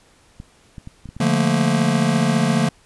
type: clicks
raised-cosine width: 5 ms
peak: -22 dBFS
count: 6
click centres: 0.401 / 0.782 / 0.874 / 1.057 / 1.09 / 1.166 s
type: chord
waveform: square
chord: Bb major seventh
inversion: first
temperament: just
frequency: 145.68 / 174.81 / 218.5 / 233.1 Hz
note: D3 / F3 / A3 / Bb3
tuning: -14 / +2 / -12 / 0 cents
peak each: -22 dBFS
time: 1.2-2.69 s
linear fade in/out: 5 ms
effects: pink hiss -54 dBFS RMS until 2.85 s + resampled to 24000 Hz